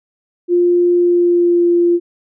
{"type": "tone with pitch glide", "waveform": "sine", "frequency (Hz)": [351.2, 346.2], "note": ["F4", "F4"], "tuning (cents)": [10, -15], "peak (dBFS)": -9, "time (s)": [0.48, 2], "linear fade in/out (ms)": 50, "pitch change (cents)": -25, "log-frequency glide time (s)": [0.96, 1.68], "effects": []}